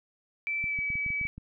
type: tone with pitch glide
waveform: sine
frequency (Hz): 2324 to 2287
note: D7 to D7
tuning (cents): -19 to -47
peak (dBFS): -28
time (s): 0.47-1.27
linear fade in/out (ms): 0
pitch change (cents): -28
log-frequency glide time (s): 0.66-0.77
type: clicks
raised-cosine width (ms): 5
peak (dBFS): -29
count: 9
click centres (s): 0.641 / 0.789 / 0.903 / 0.955 / 1.063 / 1.104 / 1.213 / 1.253 / 1.38
effects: none